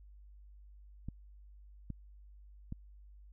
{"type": "clicks", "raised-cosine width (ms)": 5, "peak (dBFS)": -28, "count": 3, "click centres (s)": [1.086, 1.903, 2.724], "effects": ["added 50 Hz sine -53 dBFS peak until 3.32 s"]}